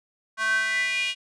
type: tone with high-pass filter sweep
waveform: square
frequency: 220 Hz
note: A3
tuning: in tune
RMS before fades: -25 dBFS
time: 0.37-1.15 s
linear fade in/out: 50 ms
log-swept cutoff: 1300 to 2800 Hz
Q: 7.4
effects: resampled to 22050 Hz